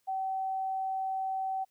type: tone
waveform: sine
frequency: 765 Hz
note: G5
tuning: 42 cents flat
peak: -30 dBFS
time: 0.07-1.65 s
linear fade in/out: 20 ms
effects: white hiss -75 dBFS RMS until 1.7 s